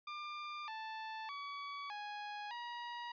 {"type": "tone with pitch steps", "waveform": "sawtooth", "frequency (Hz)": [1195, 880, 1136, 830, 955], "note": ["D6", "A5", "C#6", "G#5", "A#5"], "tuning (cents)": [30, 0, 42, -1, 42], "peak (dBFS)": -39, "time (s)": [0.07, 3.12], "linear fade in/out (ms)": 5, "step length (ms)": 610, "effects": ["resampled to 11025 Hz"]}